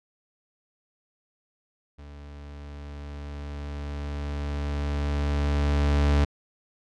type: tone with level ramp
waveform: 40% pulse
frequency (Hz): 72.2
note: D2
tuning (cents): -29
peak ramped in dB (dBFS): -41 to -17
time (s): 1.98-6.25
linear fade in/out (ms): 10
effects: low-pass 5000 Hz 12 dB/octave